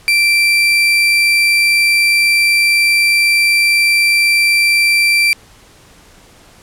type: tone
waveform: 35% pulse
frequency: 2349 Hz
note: D7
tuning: in tune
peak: -7 dBFS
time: 0.08-5.33 s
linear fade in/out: 0 ms
effects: pink hiss -44 dBFS RMS until 6.62 s + low-pass 11000 Hz 12 dB/octave